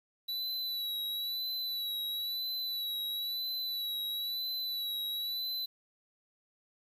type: tone with vibrato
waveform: square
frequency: 3940 Hz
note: B7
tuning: 5 cents flat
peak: -34 dBFS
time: 0.28-5.66 s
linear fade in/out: 10 ms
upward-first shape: sine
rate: 1 Hz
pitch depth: 41 cents each way
effects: 10-bit